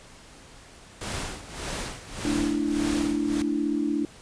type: noise with tremolo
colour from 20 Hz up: pink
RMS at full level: -31 dBFS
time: 1.01-3.42 s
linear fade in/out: 2 ms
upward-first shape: sine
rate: 1.7 Hz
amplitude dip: 80%
type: chord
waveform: sine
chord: A suspended fourth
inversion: none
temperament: just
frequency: 220 / 293.3 / 330 Hz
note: A3 / D4 / E4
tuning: 0 / -2 / +2 cents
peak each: -31 / -25 / -29 dBFS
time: 2.25-4.05 s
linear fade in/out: 2 ms
effects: pink hiss -49 dBFS RMS until 4.21 s + resampled to 22050 Hz